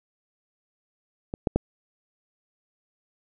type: clicks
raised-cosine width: 2 ms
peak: -17 / -8 / -7 dBFS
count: 3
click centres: 1.339 / 1.472 / 1.56 s
effects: none